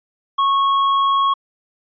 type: tone with tanh clipping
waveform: sine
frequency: 1100 Hz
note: C#6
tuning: 14 cents flat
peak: -15 dBFS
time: 0.38-1.34 s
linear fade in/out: 10 ms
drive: 9 dB
effects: resampled to 11025 Hz